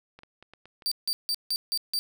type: clicks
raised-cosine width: 0.3 ms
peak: -32 dBFS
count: 6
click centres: 0.19 / 0.234 / 0.426 / 0.536 / 0.656 / 0.822 s
type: tone bursts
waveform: 40% pulse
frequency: 4647 Hz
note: D8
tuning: 19 cents flat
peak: -24 dBFS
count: 6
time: 0.86-1.99 s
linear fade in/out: 0 ms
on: 55 ms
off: 160 ms
effects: none